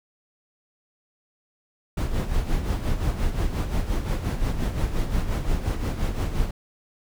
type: noise with tremolo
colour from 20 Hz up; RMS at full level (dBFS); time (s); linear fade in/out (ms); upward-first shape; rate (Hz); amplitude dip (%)
brown; -22; 1.97-6.51; 5; sine; 5.7; 60
effects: none